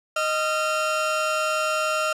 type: tone pair together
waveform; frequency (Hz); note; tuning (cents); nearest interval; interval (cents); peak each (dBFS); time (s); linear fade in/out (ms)
30% pulse; 622.3 / 1375; D#5 / F6; 0 / -27; octave + major second; 1373; -22; 0.16-2.13; 5
effects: low-pass 10000 Hz 12 dB/octave